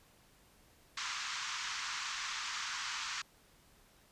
pink band-pass noise, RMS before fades -40 dBFS, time 0.97-3.22 s, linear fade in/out 5 ms, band 1000 to 7000 Hz, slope 48 dB/octave, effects pink hiss -65 dBFS RMS until 4.11 s + resampled to 32000 Hz

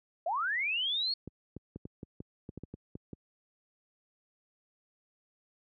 sine linear sweep, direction up, 622.3 to 4399 Hz, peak -29 dBFS, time 0.26-1.14 s, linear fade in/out 5 ms
clicks, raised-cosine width 3 ms, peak -28 dBFS, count 12, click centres 1.276 / 1.566 / 1.76 / 1.854 / 2.031 / 2.204 / 2.491 / 2.576 / 2.636 / 2.74 / 2.954 / 3.132 s
effects high-pass 80 Hz 12 dB/octave

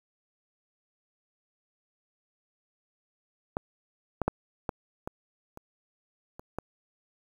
clicks, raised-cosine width 1 ms, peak -15 / -13 / -10 / -15 / -20 / -29 / -28 / -18 dBFS, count 8, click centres 3.569 / 4.217 / 4.28 / 4.692 / 5.075 / 5.574 / 6.395 / 6.586 s, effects 8-bit

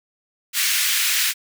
pink high-pass noise, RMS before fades -20 dBFS, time 0.53-1.34 s, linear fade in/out 50 ms, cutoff 1800 Hz, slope 24 dB/octave, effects none

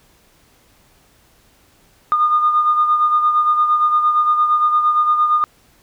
sine beating tone pair, 1219 / 1227.7 Hz, D#6 / D#6, -36 / -24 cents, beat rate 8.7 Hz, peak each -12 / -21 dBFS, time 2.12-5.44 s, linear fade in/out 0 ms, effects tanh soft clip ceiling -5 dBFS + pink hiss -54 dBFS RMS until 5.82 s

